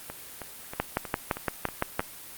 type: two click trains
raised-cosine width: 0.5 ms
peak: -9 / -20 dBFS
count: 8 / 7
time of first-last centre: 0.8-1.995 / 0.1-2.005 s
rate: 5.86 / 3.15 Hz
effects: white hiss -44 dBFS RMS until 2.37 s + Opus 32 kbps